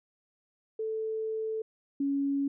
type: tone pair in turn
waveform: sine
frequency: 440 / 278.9 Hz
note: A4 / C#4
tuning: 0 / +11 cents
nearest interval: minor sixth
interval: 789 cents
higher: first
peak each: -30 / -26 dBFS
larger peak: second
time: 0.79-1.62 / 2-2.48 s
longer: first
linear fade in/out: 5 ms
effects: none